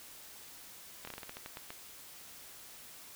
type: slowing click train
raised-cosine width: 0.3 ms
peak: -27 dBFS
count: 11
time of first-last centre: 1.05-1.705 s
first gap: 24 ms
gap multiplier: 1.21
effects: white hiss -52 dBFS RMS until 3.15 s